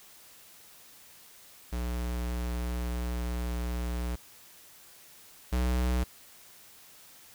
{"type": "tone pair in turn", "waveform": "square", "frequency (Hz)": [60.2, 61.96], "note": ["B1", "B1"], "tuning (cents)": [-44, 6], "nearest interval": "unison", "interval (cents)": 50, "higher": "second", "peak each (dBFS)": [-31, -26], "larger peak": "second", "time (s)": [[1.72, 4.16], [5.52, 6.04]], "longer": "first", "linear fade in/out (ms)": 10, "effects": ["white hiss -54 dBFS RMS until 7.34 s"]}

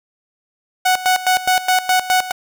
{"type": "tone with tremolo", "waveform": "sawtooth", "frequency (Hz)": 740, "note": "F#5", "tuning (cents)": 0, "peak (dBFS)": -8, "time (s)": [0.85, 2.32], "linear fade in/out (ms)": 10, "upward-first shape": "square", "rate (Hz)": 4.8, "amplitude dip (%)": 80, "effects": []}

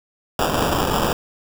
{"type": "noise with sample-and-hold", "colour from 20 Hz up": "white", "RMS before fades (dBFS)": -20, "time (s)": [0.39, 1.13], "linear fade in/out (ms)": 2, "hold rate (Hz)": 2100, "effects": []}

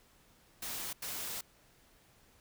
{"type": "noise bursts at uneven times", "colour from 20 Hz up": "white", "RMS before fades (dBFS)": -40, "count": 2, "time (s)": [[0.62, 0.93], [1.02, 1.41]], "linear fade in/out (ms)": 5, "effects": ["pink hiss -65 dBFS RMS until 2.4 s"]}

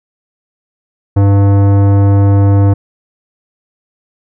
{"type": "tone with tanh clipping", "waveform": "sine", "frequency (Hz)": 99.6, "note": "G2", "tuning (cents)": 28, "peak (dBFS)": -7, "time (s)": [1.16, 2.74], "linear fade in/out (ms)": 10, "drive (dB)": 17, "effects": []}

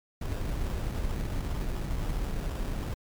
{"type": "noise with sample-and-hold", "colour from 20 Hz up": "brown", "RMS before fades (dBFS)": -31, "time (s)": [0.21, 2.94], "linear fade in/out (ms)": 5, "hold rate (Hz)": 2100, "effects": ["MP3 96 kbps"]}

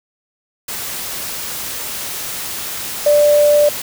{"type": "tone in noise", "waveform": "sine", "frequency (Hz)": 589, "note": "D5", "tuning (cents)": 5, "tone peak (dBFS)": -8, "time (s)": [3.06, 3.69], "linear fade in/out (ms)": 5, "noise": "white", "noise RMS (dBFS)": -25, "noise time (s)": [0.68, 3.82], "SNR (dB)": 14, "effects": []}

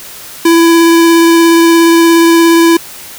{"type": "tone with vibrato", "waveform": "square", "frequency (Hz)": 333.7, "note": "E4", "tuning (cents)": 21, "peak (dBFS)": -4, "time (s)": [0.45, 2.77], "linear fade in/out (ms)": 5, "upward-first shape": "triangle", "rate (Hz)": 17, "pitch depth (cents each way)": 11, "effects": ["white hiss -29 dBFS RMS until 3.18 s"]}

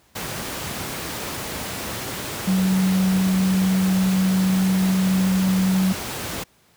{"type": "tone in noise", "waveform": "sine", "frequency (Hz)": 188, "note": "F#3", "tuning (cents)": 28, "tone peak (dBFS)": -16, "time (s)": [2.47, 5.93], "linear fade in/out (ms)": 10, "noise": "pink", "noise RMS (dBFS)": -29, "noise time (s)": [0.15, 6.44], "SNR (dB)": 10, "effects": ["pink hiss -58 dBFS RMS until 6.76 s", "high-pass 80 Hz 12 dB/octave"]}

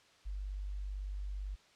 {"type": "tone", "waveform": "sine", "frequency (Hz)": 49, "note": "G1", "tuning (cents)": 0, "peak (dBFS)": -37, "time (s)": [0.25, 1.56], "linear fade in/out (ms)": 20, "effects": ["white hiss -64 dBFS RMS until 1.75 s", "low-pass 5000 Hz 12 dB/octave"]}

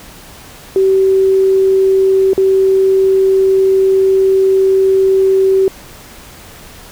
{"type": "tone with dropouts", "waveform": "sine", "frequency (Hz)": 383.7, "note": "G4", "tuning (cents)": -37, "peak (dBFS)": -7, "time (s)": [0.76, 5.68], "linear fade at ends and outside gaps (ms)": 1, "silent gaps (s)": [2.333, 2.378], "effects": ["pink hiss -36 dBFS RMS until 6.91 s"]}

